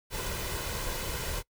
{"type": "noise with comb filter", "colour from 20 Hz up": "pink", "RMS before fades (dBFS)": -34, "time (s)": [0.1, 1.43], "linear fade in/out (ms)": 50, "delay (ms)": 2, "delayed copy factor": 0.5, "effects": ["noise-tail reverb RT60 0.1 s tail -23 dB re dry"]}